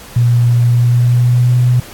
sine tone with pitch glide, 120 to 123.8 Hz, B2 to B2, -49 to +5 cents, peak -7 dBFS, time 0.16-1.8 s, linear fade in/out 5 ms, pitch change +54 cents, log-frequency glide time 0.64-1.62 s, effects pink hiss -34 dBFS RMS until 1.93 s + AAC 64 kbps

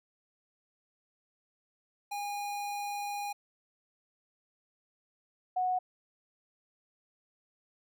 square / sine tone pair in turn, 817 / 735.5 Hz, G#5 / F#5, -29 / -11 cents, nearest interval major second, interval 182 cents, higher first, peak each -35 / -27 dBFS, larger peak second, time 2.11-3.33 / 5.56-5.79 s, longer first, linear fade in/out 10 ms, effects none

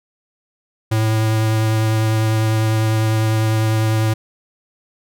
square tone with vibrato, 110 Hz, A2, in tune, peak -15 dBFS, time 0.91-4.14 s, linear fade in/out 10 ms, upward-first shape triangle, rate 10 Hz, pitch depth 14 cents each way, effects none

